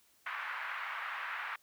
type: band-pass noise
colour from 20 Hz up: white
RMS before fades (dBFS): -40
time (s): 0.26-1.56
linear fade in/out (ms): 5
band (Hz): 1000 to 2000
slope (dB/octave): 24
effects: white hiss -68 dBFS RMS until 1.62 s